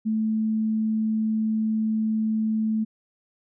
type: tone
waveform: sine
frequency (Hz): 218.8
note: A3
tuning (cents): -9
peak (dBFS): -21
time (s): 0.05-2.85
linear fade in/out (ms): 20
effects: none